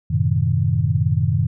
sine chord, F# diminished seventh, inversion none, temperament equal with one note detuned, 92.5 / 110 / 128.57 / 155.56 Hz, F#2 / A2 / C3 / Eb3, 0 / 0 / -30 / 0 cents, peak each -21 dBFS, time 0.1-1.47 s, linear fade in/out 10 ms, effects none

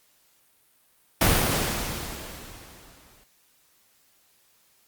pink noise with exponential decay, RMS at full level -18 dBFS, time 1.21-3.24 s, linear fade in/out 5 ms, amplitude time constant 440 ms, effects white hiss -63 dBFS RMS until 4.87 s + Opus 48 kbps

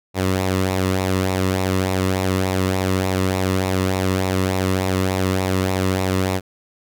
sawtooth tone with flanger, 93.9 Hz, F#2, 26 cents sharp, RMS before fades -20 dBFS, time 0.14-6.41 s, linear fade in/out 50 ms, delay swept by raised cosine 0.63 to 1.32 ms, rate 3.4 Hz, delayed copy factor -0.55, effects none

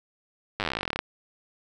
slowing click train, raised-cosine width 0.3 ms, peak -11 dBFS, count 23, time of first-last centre 0.6-0.991 s, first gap 9 ms, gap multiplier 1.06, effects none

